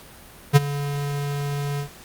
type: tone with ADSR envelope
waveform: square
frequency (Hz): 143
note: D3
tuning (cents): -46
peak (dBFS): -8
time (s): 0.53-1.89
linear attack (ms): 32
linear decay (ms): 25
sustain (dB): -17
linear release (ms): 91
effects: pink hiss -45 dBFS RMS until 2.04 s + Opus 48 kbps